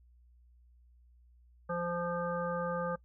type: harmonic tone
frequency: 173.5 Hz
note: F3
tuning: 11 cents flat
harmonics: 1 / 3 / 5 / 7 / 9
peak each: -38 / -35 / -43 / -39 / -44 dBFS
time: 1.69-2.96 s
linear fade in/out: 10 ms
effects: noise-tail reverb RT60 0.1 s tail -22 dB re dry + added 60 Hz sine -59 dBFS peak until 3.04 s